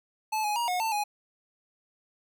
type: tone with pitch steps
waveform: square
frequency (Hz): 867 / 837 / 947 / 725 / 891 / 831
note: A5 / G#5 / A#5 / F#5 / A5 / G#5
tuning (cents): -26 / +13 / +27 / -35 / +22 / +1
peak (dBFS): -27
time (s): 0.32-1.04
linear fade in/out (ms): 10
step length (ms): 120
effects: none